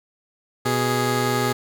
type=tone pair together; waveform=15% pulse; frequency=123.47 / 415.3 Hz; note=B2 / G#4; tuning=0 / 0 cents; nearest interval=octave + major sixth; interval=2100 cents; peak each=-16 dBFS; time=0.65-1.53 s; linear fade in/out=10 ms; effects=none